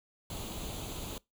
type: noise with comb filter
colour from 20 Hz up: pink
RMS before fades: -40 dBFS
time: 0.3-1.18 s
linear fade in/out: 2 ms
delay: 0.28 ms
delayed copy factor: +0.65
effects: noise-tail reverb RT60 0.2 s tail -23 dB re dry